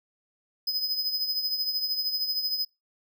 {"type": "tone with tremolo", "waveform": "square", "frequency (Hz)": 5030, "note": "D#8", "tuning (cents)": 18, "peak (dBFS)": -24, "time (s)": [0.67, 2.65], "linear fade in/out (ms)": 5, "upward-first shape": "triangle", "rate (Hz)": 13, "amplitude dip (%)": 65, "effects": ["noise-tail reverb RT60 0.2 s tail -20 dB re dry"]}